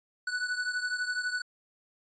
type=beating tone pair; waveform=square; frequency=1480 / 1492 Hz; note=F#6 / F#6; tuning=0 / +14 cents; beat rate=12 Hz; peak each=-32 / -36 dBFS; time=0.27-1.42 s; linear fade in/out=5 ms; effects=resampled to 16000 Hz